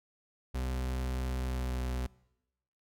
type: tone with pitch glide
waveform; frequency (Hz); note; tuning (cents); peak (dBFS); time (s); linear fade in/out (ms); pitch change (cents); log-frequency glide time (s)
40% pulse; 63.7 to 62.79; C2 to B1; -46 to +29; -31; 0.54-2.07; 10; -25; 1.39-1.78
effects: noise-tail reverb RT60 0.9 s tail -23 dB re dry